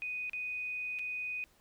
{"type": "tone with dropouts", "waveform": "sine", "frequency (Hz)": 2489, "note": "D#7", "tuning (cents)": 0, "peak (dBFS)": -35, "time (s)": [0.02, 1.44], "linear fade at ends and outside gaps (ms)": 0, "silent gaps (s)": [[0.296, 0.333], [0.988, 0.993]], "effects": ["pink hiss -67 dBFS RMS until 1.6 s"]}